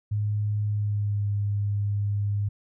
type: tone with pitch glide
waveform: sine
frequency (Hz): 104.6 to 102.09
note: G#2 to G#2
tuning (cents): +13 to -29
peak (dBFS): -23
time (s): 0.11-2.49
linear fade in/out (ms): 10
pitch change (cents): -42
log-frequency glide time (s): 0.66-1.28
effects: none